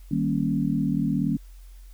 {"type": "chord", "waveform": "sine", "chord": "Eb dominant seventh", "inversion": "none", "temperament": "equal", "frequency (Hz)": [155.56, 196, 233.1, 277.2], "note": ["Eb3", "G3", "Bb3", "Db4"], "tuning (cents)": [0, 0, 0, 0], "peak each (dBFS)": -27, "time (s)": [0.11, 1.37], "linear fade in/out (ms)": 5, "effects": ["added 44 Hz sine -42 dBFS peak until 1.93 s", "white hiss -60 dBFS RMS until 1.93 s"]}